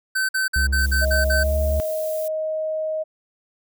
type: tone bursts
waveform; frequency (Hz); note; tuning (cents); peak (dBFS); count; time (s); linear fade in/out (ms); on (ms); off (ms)
square; 1536; G6; -36; -20; 7; 0.15-1.436; 10; 140; 51
type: tone with pitch glide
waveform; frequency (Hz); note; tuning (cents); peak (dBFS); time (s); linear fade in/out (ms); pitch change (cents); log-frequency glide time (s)
triangle; 67.7 to 71.6; C#2 to D2; -40 to -43; -17; 0.56-1.8; 0; +97; 1.34-1.58
type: noise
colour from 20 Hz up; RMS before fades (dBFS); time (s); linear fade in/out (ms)
violet; -36; 0.78-2.28; 2
type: tone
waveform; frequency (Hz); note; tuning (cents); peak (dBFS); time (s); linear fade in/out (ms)
sine; 627; D#5; +13; -22; 1.01-3.04; 20
effects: none